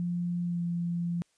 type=tone with pitch glide; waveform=sine; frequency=174.61 to 172.01 Hz; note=F3 to F3; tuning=0 to -26 cents; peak=-28 dBFS; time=0-1.22 s; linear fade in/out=0 ms; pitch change=-26 cents; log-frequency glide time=0.43-0.62 s; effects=white hiss -71 dBFS RMS until 1.37 s + resampled to 22050 Hz